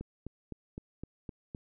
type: click train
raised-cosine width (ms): 3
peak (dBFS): -27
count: 7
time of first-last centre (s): 0.01-1.548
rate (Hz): 3.9
effects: none